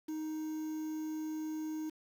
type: tone with quantisation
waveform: triangle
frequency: 312.1 Hz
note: D#4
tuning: 5 cents sharp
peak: -34 dBFS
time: 0.08-1.9 s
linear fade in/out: 10 ms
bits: 9
effects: none